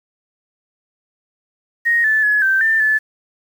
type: tone with pitch steps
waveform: sine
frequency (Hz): 1869 / 1746 / 1696 / 1558 / 1787 / 1736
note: A#6 / A6 / G#6 / G6 / A6 / A6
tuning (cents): +4 / -14 / +36 / -11 / +26 / -24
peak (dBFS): -12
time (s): 1.85-2.99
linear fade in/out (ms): 20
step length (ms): 190
effects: 7-bit